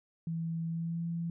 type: tone with pitch glide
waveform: sine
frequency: 164.81 to 168.37 Hz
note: E3 to E3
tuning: 0 to +37 cents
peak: -32 dBFS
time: 0.27-1.3 s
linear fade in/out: 2 ms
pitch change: +37 cents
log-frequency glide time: 0.67-1.04 s
effects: none